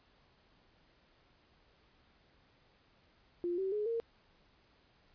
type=tone with pitch steps; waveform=sine; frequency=349.2 / 383 / 420.1 / 460.8 Hz; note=F4 / G4 / G#4 / A#4; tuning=0 / -40 / +20 / -20 cents; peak=-32 dBFS; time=3.44-4 s; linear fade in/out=0 ms; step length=140 ms; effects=pink hiss -68 dBFS RMS until 5.14 s + resampled to 11025 Hz